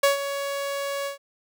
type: tone with ADSR envelope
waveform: sawtooth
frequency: 560 Hz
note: C#5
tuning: 18 cents sharp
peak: -11 dBFS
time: 0.03-1.18 s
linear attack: 7 ms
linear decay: 130 ms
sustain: -12 dB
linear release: 120 ms
effects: none